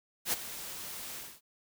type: noise with ADSR envelope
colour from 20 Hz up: white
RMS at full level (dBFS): -28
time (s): 0.25-1.41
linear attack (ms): 77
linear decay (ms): 20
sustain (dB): -14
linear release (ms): 240
effects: none